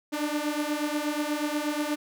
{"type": "beating tone pair", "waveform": "sawtooth", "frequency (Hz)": [293.7, 302], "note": ["D4", "D4"], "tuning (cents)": [0, 48], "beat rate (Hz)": 8.3, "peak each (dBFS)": -26, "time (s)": [0.12, 1.96], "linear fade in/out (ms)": 20, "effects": []}